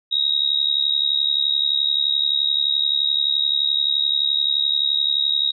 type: tone with amplitude modulation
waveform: sine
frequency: 3783 Hz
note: A#7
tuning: 25 cents sharp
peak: -13 dBFS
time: 0.11-5.52 s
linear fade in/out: 20 ms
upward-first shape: sine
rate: 71.6 Hz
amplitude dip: 85%
effects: none